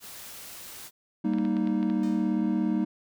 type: noise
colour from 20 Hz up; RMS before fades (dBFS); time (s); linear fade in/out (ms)
white; -43; 0-0.91; 50
type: chord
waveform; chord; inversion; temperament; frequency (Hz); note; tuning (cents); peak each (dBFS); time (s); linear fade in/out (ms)
triangle; Eb major; first; equal; 196 / 233.1 / 311.1; G3 / Bb3 / Eb4; 0 / 0 / 0; -26; 1.24-2.85; 10
type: clicks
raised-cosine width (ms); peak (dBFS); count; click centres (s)
0.3; -27; 7; 1.336 / 1.385 / 1.451 / 1.568 / 1.673 / 1.829 / 1.9
type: tone with exponential decay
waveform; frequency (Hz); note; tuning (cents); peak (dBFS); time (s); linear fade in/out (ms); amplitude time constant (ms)
5% pulse; 612; D#5; -29; -36; 2.03-2.54; 2; 110
effects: none

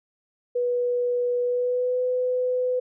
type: tone with pitch glide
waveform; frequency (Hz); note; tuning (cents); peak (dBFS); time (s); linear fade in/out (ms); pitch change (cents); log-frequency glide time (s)
sine; 488.9 to 502.4; B4 to B4; -18 to +30; -21; 0.55-2.8; 10; +48; 1.42-2.02
effects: none

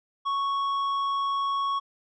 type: tone with tanh clipping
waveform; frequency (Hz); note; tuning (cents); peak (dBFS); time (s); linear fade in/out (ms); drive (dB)
triangle; 1108.7; C#6; 0; -26; 0.25-1.8; 20; 13
effects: low-pass 5000 Hz 12 dB/octave

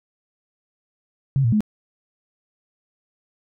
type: tone with pitch steps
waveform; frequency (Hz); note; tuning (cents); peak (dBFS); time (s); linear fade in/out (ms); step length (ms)
sine; 136.3 / 116.1 / 212.6; C#3 / A#2 / G#3; -29 / -7 / +41; -15; 1.36-1.606; 0; 82
effects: none

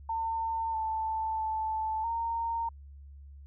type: tone with pitch steps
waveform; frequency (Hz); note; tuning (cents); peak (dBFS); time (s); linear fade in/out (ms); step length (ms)
sine; 903 / 883 / 877 / 921; A5 / A5 / A5 / A#5; +45 / +6 / -6 / -21; -29; 0.09-2.69; 5; 650
effects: added 70 Hz sine -46 dBFS peak until 3.46 s

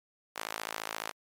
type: tone with high-pass filter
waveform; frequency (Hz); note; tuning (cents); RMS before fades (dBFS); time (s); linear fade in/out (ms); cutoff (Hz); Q
sawtooth; 54.5; A1; -16; -39; 0.35-1.12; 20; 900; 0.81
effects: MP3 96 kbps

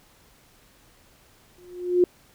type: tone with exponential growth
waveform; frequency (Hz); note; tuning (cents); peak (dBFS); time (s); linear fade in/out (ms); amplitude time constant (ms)
sine; 357.2; F4; +39; -12; 1.58-2.04; 2; 100
effects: pink hiss -57 dBFS RMS until 2.34 s

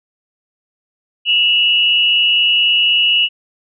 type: tone pair together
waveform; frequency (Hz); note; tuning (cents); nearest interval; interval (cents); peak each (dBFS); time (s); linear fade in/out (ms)
sine; 2685 / 2909; E7 / F#7; +31 / -30; minor second; 139; -16 / -11; 1.25-3.29; 50
effects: none

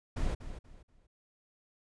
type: noise with echo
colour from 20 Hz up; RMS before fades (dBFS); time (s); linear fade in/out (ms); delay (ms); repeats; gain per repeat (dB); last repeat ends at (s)
brown; -31; 0.16-0.35; 10; 240; 3; -11; 1.07
effects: resampled to 22050 Hz

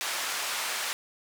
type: band-pass noise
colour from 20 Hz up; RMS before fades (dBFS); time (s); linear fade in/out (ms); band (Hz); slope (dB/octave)
pink; -32; 0.01-0.93; 0; 1000 to 11000; 12
effects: none

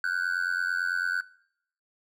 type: tone with amplitude modulation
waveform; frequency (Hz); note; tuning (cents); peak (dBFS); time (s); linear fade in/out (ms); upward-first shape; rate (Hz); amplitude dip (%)
triangle; 1503; F#6; +27; -20; 0.04-1.21; 2; sine; 89; 95
effects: noise-tail reverb RT60 0.7 s tail -22 dB re dry

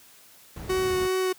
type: noise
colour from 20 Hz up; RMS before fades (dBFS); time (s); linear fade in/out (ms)
brown; -33; 0.56-1.07; 5
type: tone with vibrato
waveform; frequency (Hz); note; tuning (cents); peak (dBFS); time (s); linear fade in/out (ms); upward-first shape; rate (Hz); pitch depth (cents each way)
45% pulse; 372; F#4; +9; -23; 0.69-1.33; 10; sine; 2.6; 12
effects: white hiss -53 dBFS RMS until 1.38 s + high-pass 60 Hz 12 dB/octave

